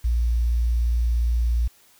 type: tone with quantisation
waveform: sine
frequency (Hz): 58.6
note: A#1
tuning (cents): +10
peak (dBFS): -18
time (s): 0.04-1.68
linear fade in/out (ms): 10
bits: 8
effects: white hiss -56 dBFS RMS until 1.99 s